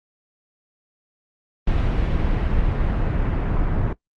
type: noise with low-pass filter sweep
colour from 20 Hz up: brown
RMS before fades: -20 dBFS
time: 1.67-3.93 s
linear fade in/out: 5 ms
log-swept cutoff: 3400 to 1600 Hz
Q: 1
effects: noise-tail reverb RT60 0.1 s tail -20 dB re dry + Opus 32 kbps